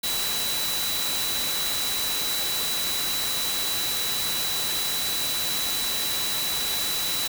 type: tone in noise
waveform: sine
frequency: 3950 Hz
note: B7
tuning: in tune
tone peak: -28 dBFS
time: 0.03-7.28 s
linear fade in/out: 10 ms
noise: white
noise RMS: -28 dBFS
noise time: 0.03-7.28 s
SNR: -3 dB
effects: none